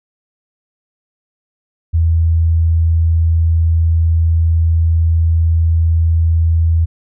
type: tone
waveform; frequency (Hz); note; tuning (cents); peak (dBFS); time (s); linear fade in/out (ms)
sine; 82.2; E2; -4; -9; 1.93-6.86; 20
effects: none